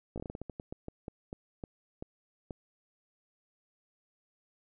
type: slowing click train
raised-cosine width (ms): 2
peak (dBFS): -26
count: 17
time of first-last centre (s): 0.16-2.508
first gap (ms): 17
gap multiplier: 1.25
effects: none